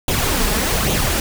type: noise with flanger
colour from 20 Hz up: pink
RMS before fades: -18 dBFS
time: 0.08-1.2 s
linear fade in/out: 2 ms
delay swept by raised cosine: 0.29 to 4.89 ms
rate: 1.2 Hz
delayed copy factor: +0.55
effects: none